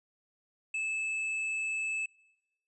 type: tone with tanh clipping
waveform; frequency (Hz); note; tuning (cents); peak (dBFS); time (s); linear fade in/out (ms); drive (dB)
sine; 2615; E7; -15; -32; 0.74-2.06; 5; 7
effects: noise-tail reverb RT60 1.0 s tail -25 dB re dry + resampled to 24000 Hz